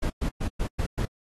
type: noise bursts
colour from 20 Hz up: brown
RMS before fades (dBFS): -26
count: 6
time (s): 0.02-1.056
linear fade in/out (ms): 10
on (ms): 81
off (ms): 110
effects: AAC 32 kbps